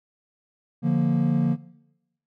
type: chord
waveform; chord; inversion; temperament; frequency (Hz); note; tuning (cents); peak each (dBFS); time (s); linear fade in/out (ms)
triangle; Bb major; first; equal; 146.83 / 174.61 / 233.1; D3 / F3 / Bb3; 0 / 0 / 0; -21; 0.82-1.57; 50
effects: noise-tail reverb RT60 0.9 s tail -20 dB re dry + tanh soft clip ceiling -10 dBFS